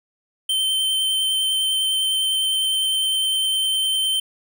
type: tone with vibrato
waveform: square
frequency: 3102 Hz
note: G7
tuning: 19 cents flat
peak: -19 dBFS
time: 0.49-4.2 s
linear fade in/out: 5 ms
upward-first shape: sine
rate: 9.9 Hz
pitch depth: 10 cents each way
effects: none